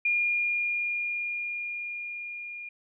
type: tone with level ramp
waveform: sine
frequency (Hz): 2419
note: D#7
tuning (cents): -49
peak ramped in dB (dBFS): -22 to -37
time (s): 0.05-2.69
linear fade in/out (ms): 5
effects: none